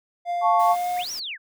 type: tone with pitch glide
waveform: triangle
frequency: 698.5 to 716.5 Hz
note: F5 to F5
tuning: 0 to +44 cents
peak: -21 dBFS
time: 0.25-1.05 s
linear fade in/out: 50 ms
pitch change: +44 cents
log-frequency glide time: 0.64-0.92 s
type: chord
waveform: sine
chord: F augmented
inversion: none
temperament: equal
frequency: 698.5 / 880 / 1108.7 Hz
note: F5 / A5 / C#6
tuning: 0 / 0 / 0 cents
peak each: -21 dBFS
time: 0.41-0.76 s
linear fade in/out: 50 ms
type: noise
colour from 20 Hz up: white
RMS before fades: -41 dBFS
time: 0.59-1.2 s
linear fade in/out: 10 ms
type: linear two-way sweep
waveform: sine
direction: up then down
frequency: 1460 to 5920 to 1460 Hz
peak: -29 dBFS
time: 0.96-1.38 s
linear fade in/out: 50 ms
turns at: 1.12 s
effects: none